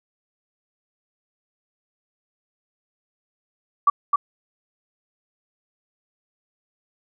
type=tone with echo; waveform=sine; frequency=1150 Hz; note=D6; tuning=37 cents flat; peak=-11 dBFS; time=3.87-3.9 s; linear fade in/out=5 ms; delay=260 ms; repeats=1; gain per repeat=-3 dB; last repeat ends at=4.16 s; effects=none